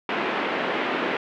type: band-pass noise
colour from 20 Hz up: pink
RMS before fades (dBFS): -26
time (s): 0.09-1.17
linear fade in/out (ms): 2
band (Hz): 250 to 2800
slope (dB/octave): 24
effects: none